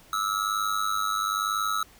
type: tone with amplitude modulation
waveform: square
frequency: 1298 Hz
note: E6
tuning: 27 cents flat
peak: -22 dBFS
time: 0.13-1.83 s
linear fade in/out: 2 ms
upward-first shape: sine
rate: 101 Hz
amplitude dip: 80%
effects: pink hiss -54 dBFS RMS until 1.99 s